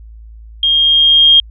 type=tone with level ramp; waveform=sine; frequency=3228 Hz; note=G#7; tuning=50 cents flat; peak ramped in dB=-9 to -3 dBFS; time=0.63-1.4 s; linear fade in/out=2 ms; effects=added 55 Hz sine -32 dBFS peak until 1.5 s